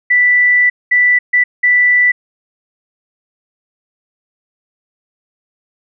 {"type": "tone bursts at uneven times", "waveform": "sine", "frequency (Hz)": 1974, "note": "B6", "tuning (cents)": -1, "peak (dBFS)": -7, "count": 4, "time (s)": [[0.1, 0.7], [0.91, 1.19], [1.33, 1.44], [1.63, 2.12]], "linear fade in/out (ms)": 10, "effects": []}